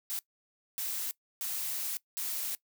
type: noise bursts at uneven times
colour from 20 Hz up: blue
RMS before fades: -35 dBFS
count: 4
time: 0.1-0.19 / 0.78-1.11 / 1.41-1.97 / 2.17-2.55 s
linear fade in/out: 0 ms
effects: noise-tail reverb RT60 0.1 s tail -21 dB re dry